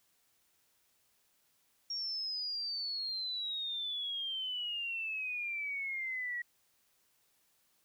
sine exponential sweep, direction down, 5588 to 1910 Hz, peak -35 dBFS, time 1.9-6.42 s, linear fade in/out 5 ms, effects white hiss -73 dBFS RMS until 7.84 s

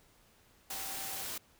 sine tone in noise, 776 Hz, G5, 18 cents flat, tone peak -49 dBFS, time 0.7-1.23 s, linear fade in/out 5 ms, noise white, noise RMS -40 dBFS, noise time 0.7-1.38 s, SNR -12 dB, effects pink hiss -65 dBFS RMS until 1.59 s

